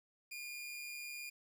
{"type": "tone with amplitude modulation", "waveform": "sawtooth", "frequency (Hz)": 2422, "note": "D#7", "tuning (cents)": -47, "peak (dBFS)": -39, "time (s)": [0.31, 1.3], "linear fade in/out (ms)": 10, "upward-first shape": "sine", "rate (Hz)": 139, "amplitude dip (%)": 35, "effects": ["12-bit"]}